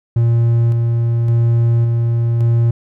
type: tone with tremolo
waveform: triangle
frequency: 116.9 Hz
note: A#2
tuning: 5 cents sharp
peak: -8 dBFS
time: 0.16-2.71 s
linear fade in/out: 5 ms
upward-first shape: square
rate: 0.89 Hz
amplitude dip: 25%
effects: none